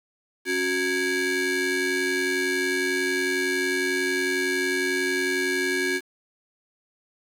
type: ring-modulated tone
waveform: 30% pulse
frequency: 643 Hz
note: E5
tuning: 43 cents flat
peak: -17 dBFS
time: 0.45-6.01 s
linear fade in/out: 50 ms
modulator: 1010 Hz
effects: low-pass 12000 Hz 12 dB/octave + 8-bit